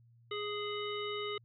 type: harmonic tone with a mistuned harmonic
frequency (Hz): 415.3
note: G#4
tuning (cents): 0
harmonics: 1 / 3 / 5 / 7 / 9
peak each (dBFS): -38 / -42 / -45 / -44 / -45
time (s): 0.31-1.38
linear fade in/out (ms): 5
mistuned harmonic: 7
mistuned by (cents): +42
effects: added 117 Hz sine -60 dBFS peak until 1.44 s